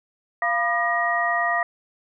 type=tone cluster; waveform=sine; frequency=693 / 980 / 1209 / 1889 Hz; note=F5 / B5 / D6 / A#6; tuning=-14 / -14 / +50 / +22 cents; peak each=-24 / -31 / -26 / -23 dBFS; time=0.42-1.63 s; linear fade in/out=2 ms; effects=none